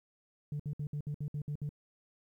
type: tone bursts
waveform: sine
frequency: 146.83 Hz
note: D3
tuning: in tune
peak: -32 dBFS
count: 9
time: 0.52-1.692 s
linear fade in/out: 2 ms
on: 76 ms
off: 61 ms
effects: tanh soft clip ceiling -32 dBFS + 12-bit